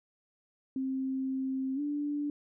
sine tone with pitch glide, 264.5 to 291.8 Hz, C4 to D4, +19 to -11 cents, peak -30 dBFS, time 0.76-2.3 s, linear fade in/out 2 ms, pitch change +170 cents, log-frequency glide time 1.75-1.8 s, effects none

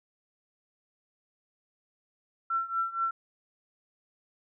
sine tone with tremolo, 1351 Hz, E6, 42 cents sharp, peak -24 dBFS, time 2.5-3.11 s, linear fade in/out 5 ms, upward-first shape triangle, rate 4.2 Hz, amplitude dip 90%, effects none

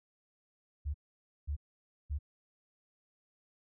sine tone bursts, 72.7 Hz, D2, 17 cents flat, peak -32 dBFS, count 3, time 0.85-2.189 s, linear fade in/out 20 ms, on 93 ms, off 530 ms, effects none

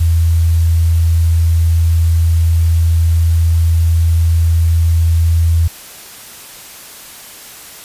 sine tone, 82.7 Hz, E2, 6 cents sharp, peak -8 dBFS, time 0-5.68 s, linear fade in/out 10 ms, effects white hiss -34 dBFS RMS until 7.84 s + resampled to 32000 Hz

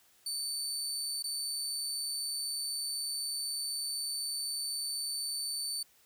25% pulse tone with dropouts, 4536 Hz, C#8, 39 cents sharp, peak -29 dBFS, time 0.26-5.83 s, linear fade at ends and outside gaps 5 ms, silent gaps 1.226-1.24 s, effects white hiss -65 dBFS RMS until 6.05 s

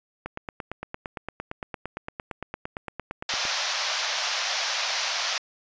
click train, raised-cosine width 0.5 ms, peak -17 dBFS, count 29, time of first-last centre 0.26-3.453 s, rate 8.77 Hz
white band-pass noise, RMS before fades -28 dBFS, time 3.29-5.38 s, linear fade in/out 2 ms, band 570 to 6000 Hz, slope 48 dB/octave
effects resampled to 16000 Hz

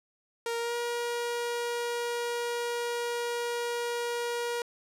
sawtooth tone with pitch glide, 466.2 to 476.3 Hz, A#4 to A#4, 0 to +37 cents, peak -26 dBFS, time 0.46-4.62 s, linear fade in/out 2 ms, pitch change +37 cents, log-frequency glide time 0.58-0.75 s, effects low-pass 12000 Hz 12 dB/octave

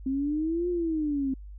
sine exponential two-way sweep, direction up then down, 261.6 to 357.7 to 261.6 Hz, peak -25 dBFS, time 0.06-1.34 s, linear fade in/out 5 ms, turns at 0.69 s, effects added 50 Hz sine -40 dBFS peak until 1.58 s

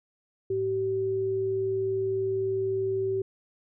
sine tone pair together, 107.8 / 384.2 Hz, A2 / G4, -35 / -35 cents, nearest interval octave + minor seventh, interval 2200 cents, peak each -37 / -25 dBFS, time 0.5-3.22 s, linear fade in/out 5 ms, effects none

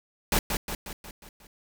pink noise with echo, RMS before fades -23 dBFS, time 0.32-0.39 s, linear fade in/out 2 ms, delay 180 ms, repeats 6, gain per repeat -5 dB, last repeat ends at 1.47 s, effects none

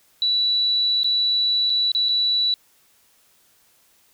sine tone with dropouts, 3943 Hz, B7, 4 cents flat, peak -17 dBFS, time 0.22-2.54 s, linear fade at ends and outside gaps 1 ms, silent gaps 1.033-1.044 / 1.697-1.701 / 1.918-1.949 / 2.086-2.091 s, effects white hiss -59 dBFS RMS until 4.13 s

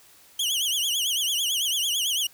sawtooth tone with vibrato, 3100 Hz, G7, 20 cents flat, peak -20 dBFS, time 0.39-2.27 s, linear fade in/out 5 ms, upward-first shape triangle, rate 9 Hz, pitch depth 190 cents each way, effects white hiss -54 dBFS RMS until 2.33 s

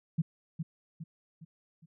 sine tone with echo, 161.8 Hz, E3, 32 cents flat, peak -24 dBFS, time 0.18-0.22 s, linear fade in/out 10 ms, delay 410 ms, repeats 4, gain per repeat -7 dB, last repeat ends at 1.86 s, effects none

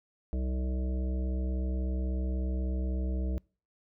harmonic tone, 63.7 Hz, C2, 46 cents flat, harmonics 1 / 3 / 5 / 7 / 9 / 10, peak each -29 / -39 / -42 / -46 / -49 / -50 dBFS, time 0.33-3.38 s, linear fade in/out 0 ms, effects noise-tail reverb RT60 0.4 s tail -26 dB re dry

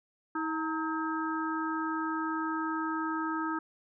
harmonic tone with a mistuned harmonic, 319.6 Hz, D#4, 47 cents sharp, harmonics 1 / 3 / 4 / 5, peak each -33 / -37 / -35 / -39 dBFS, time 0.35-3.59 s, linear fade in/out 5 ms, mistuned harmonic 3, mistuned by -69 cents, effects none

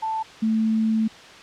sine tone pair in turn, 883 / 220.8 Hz, A5 / A3, +6 / +6 cents, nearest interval 2 octaves, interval 2400 cents, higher first, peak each -23 / -18 dBFS, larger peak second, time 0.02-0.23 / 0.42-1.08 s, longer second, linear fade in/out 10 ms, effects white hiss -43 dBFS RMS until 1.42 s + low-pass 4000 Hz 12 dB/octave

